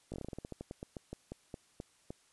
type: slowing click train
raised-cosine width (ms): 2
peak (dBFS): -28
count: 20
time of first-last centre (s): 0.12-2.105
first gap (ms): 18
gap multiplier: 1.17
effects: white hiss -68 dBFS RMS until 2.32 s + resampled to 24000 Hz